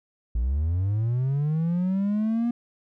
triangle linear sweep, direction up, 53.9 to 240.2 Hz, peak -19 dBFS, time 0.35-2.51 s, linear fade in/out 5 ms, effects tanh soft clip ceiling -15 dBFS

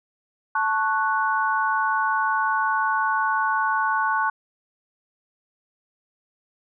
sine chord, F# minor, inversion first, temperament equal with one note detuned, 880 / 1105.5 / 1480 Hz, A5 / C#6 / F#6, 0 / -5 / 0 cents, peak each -24 dBFS, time 0.55-4.3 s, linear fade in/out 5 ms, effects none

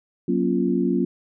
sine chord, Gb major seventh, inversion none, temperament equal with one note detuned, 185 / 237.4 / 277.2 / 349.2 Hz, Gb3 / Bb3 / Db4 / F4, 0 / +32 / 0 / 0 cents, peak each -24 dBFS, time 0.28-1.05 s, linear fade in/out 5 ms, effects none

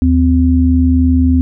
sine tone pair together, 78 / 257.3 Hz, D#2 / C4, +5 / -29 cents, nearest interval octave + major sixth, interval 2066 cents, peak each -10 dBFS, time 0.02-1.41 s, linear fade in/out 0 ms, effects none

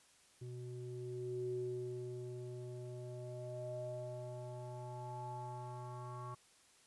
square tone with low-pass filter sweep, 123.47 Hz, B2, in tune, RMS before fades -45 dBFS, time 0.41-6.35 s, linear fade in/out 10 ms, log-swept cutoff 290 to 1100 Hz, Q 8.5, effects white hiss -67 dBFS RMS until 6.86 s + resampled to 24000 Hz

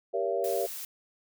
sine chord, G diminished seventh, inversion none, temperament just, 392 / 470.4 / 564.5 / 677.4 Hz, G4 / Bb4 / Db5 / Fb5, 0 / +16 / +31 / +47 cents, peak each -32 dBFS, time 0.13-0.67 s, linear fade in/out 20 ms
blue noise, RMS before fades -39 dBFS, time 0.44-0.85 s, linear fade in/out 2 ms
effects none

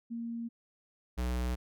sine / square tone pair in turn, 232.5 / 61.58 Hz, A#3 / B1, -4 / -4 cents, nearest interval octave + major seventh, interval 2300 cents, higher first, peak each -35 / -31 dBFS, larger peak second, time 0.1-0.49 / 1.17-1.56 s, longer neither, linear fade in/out 20 ms, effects none

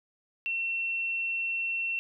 sine tone, 2710 Hz, E7, 47 cents sharp, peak -28 dBFS, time 0.46-1.99 s, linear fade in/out 0 ms, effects none

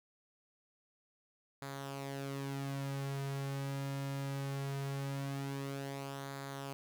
sawtooth tone with flanger, 138 Hz, C#3, 7 cents flat, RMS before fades -40 dBFS, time 1.62-6.73 s, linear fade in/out 0 ms, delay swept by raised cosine 0.35 to 4.65 ms, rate 0.21 Hz, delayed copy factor -0.55, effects none

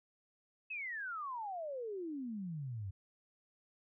sine exponential sweep, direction down, 2637 to 91.3 Hz, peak -39 dBFS, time 0.7-2.91 s, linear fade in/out 10 ms, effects none

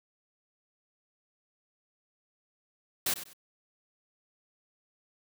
white noise with echo, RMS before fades -29 dBFS, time 3.06-3.14 s, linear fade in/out 5 ms, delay 97 ms, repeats 2, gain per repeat -12 dB, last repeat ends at 3.334 s, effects none

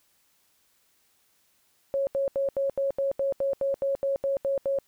sine tone bursts, 550 Hz, C#5, 14 cents flat, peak -23 dBFS, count 14, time 1.94-4.787 s, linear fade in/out 0 ms, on 130 ms, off 79 ms, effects white hiss -67 dBFS RMS until 4.87 s

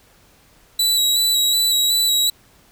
sawtooth tone with vibrato, 3913 Hz, B7, 17 cents flat, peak -12 dBFS, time 0.79-2.3 s, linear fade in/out 5 ms, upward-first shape square, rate 2.7 Hz, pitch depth 24 cents each way, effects pink hiss -53 dBFS RMS until 2.71 s

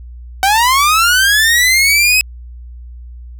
sawtooth linear sweep, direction up, 753 to 2566 Hz, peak -5 dBFS, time 0.43-2.21 s, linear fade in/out 0 ms, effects added 60 Hz sine -29 dBFS peak until 3.39 s

